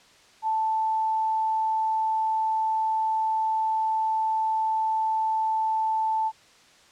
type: tone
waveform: sine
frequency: 880 Hz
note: A5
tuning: in tune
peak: -22 dBFS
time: 0.42-6.32 s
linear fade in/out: 50 ms
effects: white hiss -55 dBFS RMS until 6.91 s + low-pass 6000 Hz 12 dB/octave